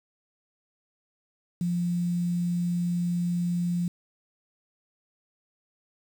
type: tone with quantisation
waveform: sine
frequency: 174.61 Hz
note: F3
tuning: in tune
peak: -24 dBFS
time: 1.61-3.88 s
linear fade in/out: 2 ms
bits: 8
effects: none